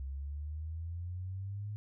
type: exponential sweep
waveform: sine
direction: up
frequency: 66.2 to 106 Hz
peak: -37 dBFS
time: 0-1.76 s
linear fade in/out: 0 ms
effects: none